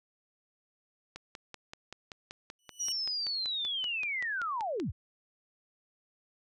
click train, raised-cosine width 0.2 ms, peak -25 dBFS, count 20, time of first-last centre 1.16-4.8 s, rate 5.22 Hz
20% pulse tone with exponential growth, 2960 Hz, F#7, in tune, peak -30 dBFS, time 2.59-2.92 s, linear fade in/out 1 ms, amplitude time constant 70 ms
sine linear sweep, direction down, 5860 to 38.94 Hz, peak -31 dBFS, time 2.79-4.92 s, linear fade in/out 20 ms
effects none

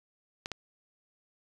clicks, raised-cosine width 0.2 ms, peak -18 dBFS, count 2, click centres 0.459 / 0.517 s, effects resampled to 24000 Hz + 8-bit

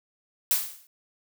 blue noise with exponential decay, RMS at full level -20 dBFS, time 0.51-0.87 s, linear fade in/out 1 ms, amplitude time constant 77 ms, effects none

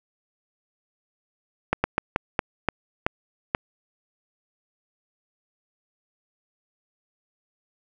slowing click train, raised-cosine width 0.5 ms, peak -5 dBFS, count 8, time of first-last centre 1.73-3.549 s, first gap 110 ms, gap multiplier 1.28, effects none

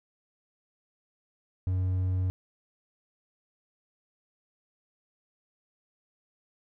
triangle tone, 92.5 Hz, F#2, in tune, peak -23 dBFS, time 1.67-2.3 s, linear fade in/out 0 ms, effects none

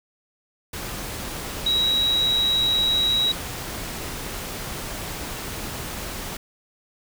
sine tone in noise, 3856 Hz, B7, 42 cents flat, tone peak -18 dBFS, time 1.66-3.32 s, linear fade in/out 5 ms, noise pink, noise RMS -32 dBFS, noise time 0.73-6.37 s, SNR +11 dB, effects none

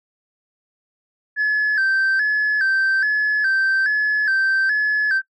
sine tone with vibrato, 1632 Hz, G#6, 31 cents flat, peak -13 dBFS, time 1.36-5.22 s, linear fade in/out 50 ms, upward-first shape square, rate 1.2 Hz, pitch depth 79 cents each way, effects noise-tail reverb RT60 0.1 s tail -21 dB re dry + tanh soft clip ceiling -14 dBFS

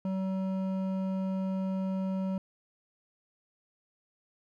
sine tone with hard clipping, 190 Hz, F#3, 46 cents sharp, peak -31 dBFS, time 0.05-2.38 s, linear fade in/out 2 ms, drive 10 dB, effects none

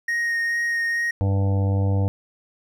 triangle tone with vibrato, 1864.7 Hz, A#6, in tune, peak -19 dBFS, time 0.08-1.11 s, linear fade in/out 5 ms, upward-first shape sine, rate 2.3 Hz, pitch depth 10 cents each way
harmonic tone, 98 Hz, G2, in tune, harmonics 1 / 2 / 3 / 5 / 6 / 7 / 8 / 9, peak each -18 / -30 / -32 / -32 / -38 / -39 / -41 / -41 dBFS, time 1.21-2.08 s, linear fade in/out 0 ms
effects none

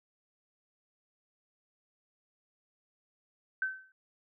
sine tone with exponential decay, 1536 Hz, G6, 36 cents flat, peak -26 dBFS, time 3.62-3.92 s, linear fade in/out 2 ms, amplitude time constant 65 ms, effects none

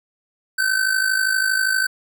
square tone with amplitude modulation, 1534 Hz, G6, 38 cents flat, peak -15 dBFS, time 0.58-1.87 s, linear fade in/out 10 ms, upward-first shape sine, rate 52.5 Hz, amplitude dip 65%, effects none

